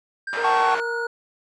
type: tone with pitch glide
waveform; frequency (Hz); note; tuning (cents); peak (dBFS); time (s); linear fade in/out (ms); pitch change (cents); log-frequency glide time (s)
triangle; 1587 to 1455.3; G6 to F#6; +21 to -29; -25; 0.27-1.07; 5; -150; 0.47-0.8
type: band-pass noise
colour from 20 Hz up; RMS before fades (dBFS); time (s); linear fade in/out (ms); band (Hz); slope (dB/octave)
pink; -31; 0.33-0.8; 0; 710 to 2200; 12
type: harmonic tone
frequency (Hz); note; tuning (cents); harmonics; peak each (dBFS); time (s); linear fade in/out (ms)
466.2; A#4; 0; 1 / 2 / 3; -27 / -33 / -37; 0.37-1.07; 5
type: chord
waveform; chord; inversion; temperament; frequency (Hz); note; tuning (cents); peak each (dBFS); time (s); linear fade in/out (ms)
triangle; F# minor; none; equal with one note detuned; 759 / 880 / 1108.7; F#5 / A5 / C#6; +44 / 0 / 0; -20; 0.44-0.75; 5
effects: resampled to 22050 Hz